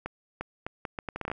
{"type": "accelerating click train", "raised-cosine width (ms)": 0.5, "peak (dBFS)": -18, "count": 12, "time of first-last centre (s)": [0.06, 1.316], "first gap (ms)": 350, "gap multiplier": 0.73, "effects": []}